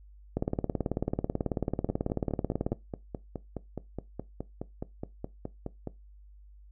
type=two click trains; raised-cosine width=2 ms; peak=-15 / -21 dBFS; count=44 / 20; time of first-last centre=0.37-2.72 / 1.89-5.873 s; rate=18.3 / 4.77 Hz; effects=noise-tail reverb RT60 0.2 s tail -19 dB re dry + added 50 Hz sine -50 dBFS peak until 6.71 s